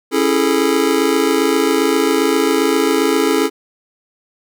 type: chord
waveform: square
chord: A major seventh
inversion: first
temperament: just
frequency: 275 / 330 / 412.5 / 440 Hz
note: C#4 / E4 / G#4 / A4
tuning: -14 / +2 / -12 / 0 cents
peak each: -19 dBFS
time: 0.11-3.5 s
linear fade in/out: 50 ms
effects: none